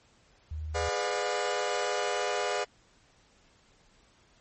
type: tone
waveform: sine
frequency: 77.6 Hz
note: D#2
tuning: 4 cents flat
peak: -33 dBFS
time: 0.51-0.89 s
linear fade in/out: 5 ms
type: chord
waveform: sawtooth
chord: G# diminished seventh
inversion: none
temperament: just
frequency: 415.3 / 498.4 / 598 / 717.6 Hz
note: G#4 / B4 / D5 / F5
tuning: 0 / +16 / +31 / +47 cents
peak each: -30 dBFS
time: 0.74-2.65 s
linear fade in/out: 20 ms
effects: pink hiss -63 dBFS RMS until 4.4 s + MP3 32 kbps